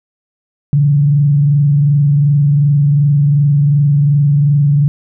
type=tone with frequency modulation; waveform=sine; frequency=144.2 Hz; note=D3; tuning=31 cents flat; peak=-7 dBFS; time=0.73-4.88 s; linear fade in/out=0 ms; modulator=22.7 Hz; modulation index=0.35; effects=none